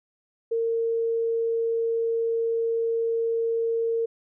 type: tone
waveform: sine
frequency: 458.1 Hz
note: A#4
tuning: 30 cents flat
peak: -22 dBFS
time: 0.51-4.06 s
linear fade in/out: 10 ms
effects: none